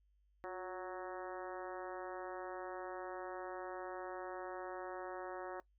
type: harmonic tone with a mistuned harmonic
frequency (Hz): 185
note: F#3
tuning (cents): 0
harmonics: 2 / 3 / 4 / 5 / 6 / 7 / 8 / 9 / 10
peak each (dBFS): -47 / -48 / -49 / -53 / -53 / -55 / -57 / -57 / -59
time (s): 0.44-5.6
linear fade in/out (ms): 0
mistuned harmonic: 2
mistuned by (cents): -39
effects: noise-tail reverb RT60 0.1 s tail -19 dB re dry + added 50 Hz sine -70 dBFS peak until 5.78 s